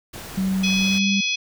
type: noise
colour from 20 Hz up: pink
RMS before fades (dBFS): -36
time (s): 0.13-0.99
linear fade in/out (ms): 10
type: tone with pitch glide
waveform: sine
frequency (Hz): 190.2 to 197.36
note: F#3 to G3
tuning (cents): +48 to +12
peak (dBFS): -19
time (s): 0.37-1.21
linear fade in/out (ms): 10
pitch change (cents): +64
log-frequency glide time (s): 0.73-1.07
type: harmonic tone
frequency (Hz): 842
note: G#5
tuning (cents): +24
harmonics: 3 / 4 / 5 / 6 / 7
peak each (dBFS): -23 / -25 / -33 / -32 / -31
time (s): 0.63-1.36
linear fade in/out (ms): 10
effects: none